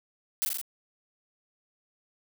blue noise with echo, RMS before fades -27 dBFS, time 0.42-0.45 s, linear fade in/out 0 ms, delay 41 ms, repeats 4, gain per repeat -2 dB, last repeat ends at 0.614 s, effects none

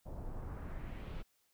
brown noise with low-pass filter sweep, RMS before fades -43 dBFS, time 0.05-1.23 s, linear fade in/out 20 ms, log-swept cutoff 680 to 3700 Hz, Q 1.4, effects white hiss -75 dBFS RMS until 1.53 s

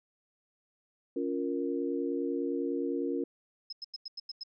sine chord, Bb minor, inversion first, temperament just, 279.7 / 349.6 / 466.2 Hz, Db4 / F4 / Bb4, +16 / +2 / 0 cents, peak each -33 / -34 / -35 dBFS, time 1.16-3.24 s, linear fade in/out 5 ms
sine tone bursts, 5140 Hz, E8, 45 cents flat, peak -37 dBFS, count 7, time 3.7-4.435 s, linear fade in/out 5 ms, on 27 ms, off 91 ms
effects none

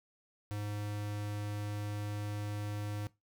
square tone, 103.83 Hz, G#2, in tune, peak -37 dBFS, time 0.51-3.07 s, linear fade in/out 0 ms, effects noise-tail reverb RT60 0.2 s tail -19 dB re dry

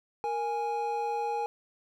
triangle tone pair together, 466.2 / 828.9 Hz, A#4 / G#5, 0 / -4 cents, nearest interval minor seventh, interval 996 cents, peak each -32 / -28 dBFS, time 0.24-1.46 s, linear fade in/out 0 ms, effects none

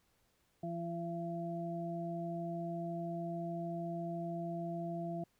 harmonic tone, 169.6 Hz, E3, 50 cents sharp, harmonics 1 / 2 / 4, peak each -40 / -44 / -41 dBFS, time 0.63-5.24 s, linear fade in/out 5 ms, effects pink hiss -75 dBFS RMS until 5.39 s

